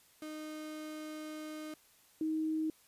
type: tone pair in turn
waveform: 35% pulse / sine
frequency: 308.2 / 314.7 Hz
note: D#4 / D#4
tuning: -16 / +20 cents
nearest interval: unison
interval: 36 cents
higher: second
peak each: -40 / -31 dBFS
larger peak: second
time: 0.22-1.74 / 2.21-2.7 s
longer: first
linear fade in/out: 2 ms
effects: white hiss -65 dBFS RMS until 2.87 s + resampled to 32000 Hz